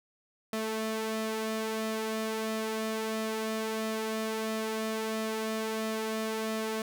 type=tone with flanger; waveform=sawtooth; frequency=220 Hz; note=A3; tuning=in tune; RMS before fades=-33 dBFS; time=0.53-6.82 s; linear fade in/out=2 ms; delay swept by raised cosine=1.6 to 2.9 ms; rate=1.5 Hz; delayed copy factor=+0.55; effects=none